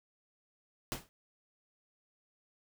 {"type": "noise with exponential decay", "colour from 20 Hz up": "pink", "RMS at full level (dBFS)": -34, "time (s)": [0.92, 1.09], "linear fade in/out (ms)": 0, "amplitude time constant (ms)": 36, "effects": []}